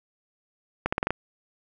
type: accelerating click train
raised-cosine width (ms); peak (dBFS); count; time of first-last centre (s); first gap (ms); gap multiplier
0.5; -9; 6; 0.86-1.106; 65; 0.86
effects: none